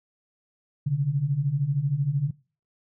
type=beating tone pair; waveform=sine; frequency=132.2 / 145.2 Hz; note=C3 / D3; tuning=+18 / -19 cents; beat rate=13 Hz; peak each=-27 / -23 dBFS; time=0.86-2.31 s; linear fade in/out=10 ms; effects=noise-tail reverb RT60 0.4 s tail -24 dB re dry